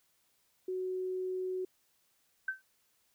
sine tone, 370.8 Hz, F#4, 4 cents sharp, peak -33 dBFS, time 0.68-1.65 s, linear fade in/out 5 ms
sine tone with exponential decay, 1544 Hz, G6, 27 cents flat, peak -28 dBFS, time 2.48-2.62 s, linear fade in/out 5 ms, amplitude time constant 29 ms
effects white hiss -73 dBFS RMS until 3.14 s

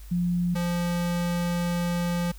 sine / square tone pair in turn, 176 / 173.88 Hz, F3 / F3, +14 / -7 cents, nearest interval unison, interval 21 cents, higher first, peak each -22 / -25 dBFS, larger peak first, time 0.11-0.55 / 0.55-2.32 s, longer second, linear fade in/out 10 ms, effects added 50 Hz sine -40 dBFS peak until 2.38 s + white hiss -54 dBFS RMS until 2.38 s

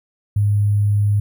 sine tone with sample-and-hold, 102.9 Hz, G#2, 16 cents flat, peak -13 dBFS, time 0.36-1.2 s, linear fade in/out 5 ms, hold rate 11025 Hz, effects none

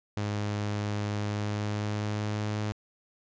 sawtooth tone with pitch glide, 103.8 to 105.92 Hz, G#2 to G#2, 0 to +35 cents, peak -25 dBFS, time 0.17-2.72 s, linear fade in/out 0 ms, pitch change +35 cents, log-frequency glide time 1.18-2.58 s, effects resampled to 16000 Hz

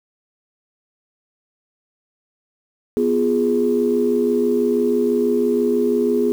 sine chord, F diminished, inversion second, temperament equal, 246.9 / 349.2 / 415.3 Hz, Cb4 / F4 / Ab4, 0 / 0 / 0 cents, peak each -19 / -22 / -17 dBFS, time 2.97-6.32 s, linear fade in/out 0 ms, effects tanh soft clip ceiling -6 dBFS + 7-bit

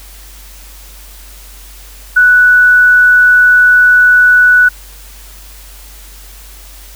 sine tone, 1480 Hz, F#6, in tune, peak -3 dBFS, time 2.16-4.69 s, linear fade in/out 10 ms, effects added 48 Hz sine -33 dBFS peak until 6.95 s + white hiss -37 dBFS RMS until 6.95 s

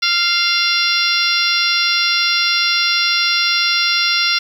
harmonic tone with a mistuned harmonic, 693 Hz, F5, 14 cents flat, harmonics 2 / 3 / 4 / 5 / 6 / 7 / 8, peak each -21 / -21 / -21 / -21 / -21 / -21 / -21 dBFS, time 0.02-4.39 s, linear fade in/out 10 ms, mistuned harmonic 3, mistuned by +21 cents, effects 7-bit

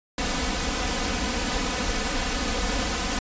pink noise with comb filter, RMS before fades -26 dBFS, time 0.18-3.19 s, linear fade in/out 2 ms, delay 4 ms, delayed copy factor +0.95, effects resampled to 16000 Hz

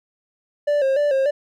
triangle tone with vibrato, 560 Hz, C#5, 18 cents sharp, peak -14 dBFS, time 0.67-1.31 s, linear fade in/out 10 ms, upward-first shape square, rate 3.4 Hz, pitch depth 76 cents each way, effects none

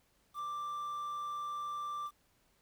triangle tone with quantisation, 1178 Hz, D6, 5 cents sharp, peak -35 dBFS, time 0.34-2.11 s, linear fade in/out 50 ms, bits 10, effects pink hiss -72 dBFS RMS until 2.61 s

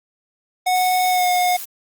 square tone with pitch glide, 735 to 721.1 Hz, F#5 to F#5, -12 to -45 cents, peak -16 dBFS, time 0.66-1.57 s, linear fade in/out 10 ms, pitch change -33 cents, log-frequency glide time 1.09-1.26 s
blue noise, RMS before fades -31 dBFS, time 0.75-1.65 s, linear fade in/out 5 ms
effects Opus 24 kbps

